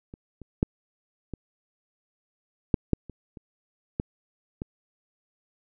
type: clicks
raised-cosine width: 3 ms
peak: -28 / -29 / -8 / -21 / -6 / -7 / -27 / -29 / -13 / -19 dBFS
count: 10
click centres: 0.139 / 0.417 / 0.629 / 1.337 / 2.742 / 2.933 / 3.097 / 3.372 / 3.999 / 4.619 s
effects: none